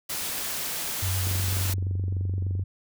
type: noise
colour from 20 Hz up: white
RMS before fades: -31 dBFS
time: 0.09-1.74 s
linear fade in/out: 10 ms
type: tone with vibrato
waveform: sine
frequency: 93.4 Hz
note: F#2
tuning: 17 cents sharp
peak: -25 dBFS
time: 1.02-2.64 s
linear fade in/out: 10 ms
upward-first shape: triangle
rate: 8.4 Hz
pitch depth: 39 cents each way
type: click train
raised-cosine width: 3 ms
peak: -26 dBFS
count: 32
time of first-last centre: 1.27-2.595 s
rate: 23.4 Hz
effects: none